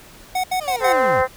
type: tone bursts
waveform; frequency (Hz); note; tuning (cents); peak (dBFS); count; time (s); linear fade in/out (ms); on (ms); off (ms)
square; 740; F#5; 0; -19; 4; 0.35-0.927; 5; 88; 75
type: linear sweep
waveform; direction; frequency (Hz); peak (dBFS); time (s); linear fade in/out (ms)
30% pulse; down; 635 to 57.4; -25; 0.6-1.23; 20
type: harmonic tone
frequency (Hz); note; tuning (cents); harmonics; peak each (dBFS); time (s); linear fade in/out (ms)
258.7; C4; -19; 2 / 3 / 4 / 5 / 6 / 7 / 8; -17 / -21 / -23 / -25 / -27 / -28 / -29; 0.8-1.28; 50
effects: pink hiss -44 dBFS RMS until 1.36 s